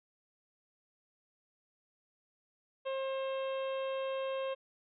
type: harmonic tone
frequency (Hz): 534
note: C5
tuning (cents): +35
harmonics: 1 / 2 / 3 / 4 / 5 / 6 / 7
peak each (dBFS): -34 / -43 / -52 / -55 / -49 / -51 / -57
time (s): 2.85-4.55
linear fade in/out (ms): 20
effects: none